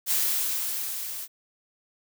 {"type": "noise with level ramp", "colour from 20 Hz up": "blue", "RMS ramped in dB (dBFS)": [-23, -36], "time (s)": [0.06, 1.28], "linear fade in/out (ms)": 50, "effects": []}